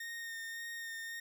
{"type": "tone with vibrato", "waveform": "40% pulse", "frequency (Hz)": 1840, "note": "A#6", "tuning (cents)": -23, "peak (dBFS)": -40, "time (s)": [0, 1.2], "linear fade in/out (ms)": 5, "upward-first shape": "sine", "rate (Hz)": 1.8, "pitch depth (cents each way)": 15, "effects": []}